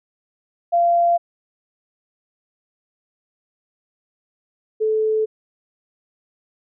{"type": "tone pair in turn", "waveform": "sine", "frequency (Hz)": [689, 435.3], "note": ["F5", "A4"], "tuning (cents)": [-24, -19], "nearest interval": "minor sixth", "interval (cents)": 795, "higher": "first", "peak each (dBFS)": [-13, -16], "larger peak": "first", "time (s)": [[0.72, 1.18], [4.8, 5.26]], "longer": "neither", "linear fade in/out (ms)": 20, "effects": []}